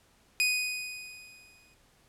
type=tone with exponential decay; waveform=sawtooth; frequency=2489 Hz; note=D#7; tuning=in tune; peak=-19 dBFS; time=0.4-1.74 s; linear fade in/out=0 ms; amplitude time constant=290 ms; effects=pink hiss -64 dBFS RMS until 2.08 s + low-pass 12000 Hz 12 dB/octave